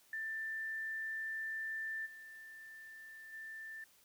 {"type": "tone with level steps", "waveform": "sine", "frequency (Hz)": 1777, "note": "A6", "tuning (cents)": 17, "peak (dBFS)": [-38, -50, -45], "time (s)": [0.13, 3.84], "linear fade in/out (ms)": 2, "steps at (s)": [2.05, 3.32], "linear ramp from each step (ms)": 20, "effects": ["white hiss -67 dBFS RMS until 4.04 s"]}